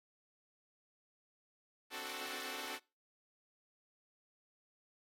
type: chord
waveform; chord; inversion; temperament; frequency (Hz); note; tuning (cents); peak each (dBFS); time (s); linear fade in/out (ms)
5% pulse; D dominant seventh; third; equal; 261.6 / 293.7 / 370 / 440; C4 / D4 / F#4 / A4; 0 / 0 / 0 / 0; -38 / -39 / -35 / -35; 1.9-2.8; 50
effects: noise-tail reverb RT60 0.3 s tail -24 dB re dry + AAC 48 kbps